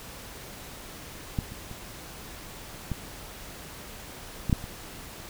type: clicks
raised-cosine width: 5 ms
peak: -14 / -28 / -27 / -17 / -14 / -8 / -25 dBFS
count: 7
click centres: 1.388 / 1.521 / 1.713 / 2.917 / 4.497 / 4.528 / 4.641 s
effects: pink hiss -43 dBFS RMS until 5.29 s